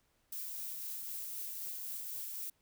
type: noise with tremolo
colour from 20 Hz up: violet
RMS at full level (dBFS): -41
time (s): 0.32-2.5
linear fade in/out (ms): 5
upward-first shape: triangle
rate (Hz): 3.9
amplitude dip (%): 25
effects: pink hiss -75 dBFS RMS until 2.61 s